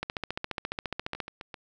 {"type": "two click trains", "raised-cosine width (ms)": 0.3, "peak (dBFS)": [-15, -23], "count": [18, 4], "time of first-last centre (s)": [[0.03, 1.202], [1.15, 1.542]], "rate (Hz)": [14.5, 7.65], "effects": []}